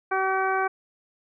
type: harmonic tone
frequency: 381.6 Hz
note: G4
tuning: 47 cents flat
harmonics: 1 / 2 / 3 / 4 / 5 / 6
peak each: -28 / -26 / -28 / -28 / -40 / -36 dBFS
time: 0.11-0.68 s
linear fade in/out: 10 ms
effects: none